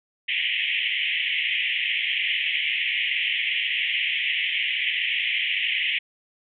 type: band-pass noise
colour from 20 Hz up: white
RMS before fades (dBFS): -25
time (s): 0.28-5.99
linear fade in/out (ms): 10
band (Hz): 1900 to 3200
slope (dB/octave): 96
effects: none